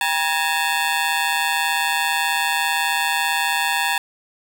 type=ring-modulated tone; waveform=15% pulse; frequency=875 Hz; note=A5; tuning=10 cents flat; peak=-9 dBFS; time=0.01-3.98 s; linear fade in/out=0 ms; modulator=79.1 Hz; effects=none